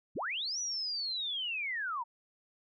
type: linear two-way sweep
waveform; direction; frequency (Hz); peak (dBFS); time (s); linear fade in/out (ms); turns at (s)
sine; up then down; 57.1 to 5950 to 889; -33; 0.15-2.04; 20; 0.59
effects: none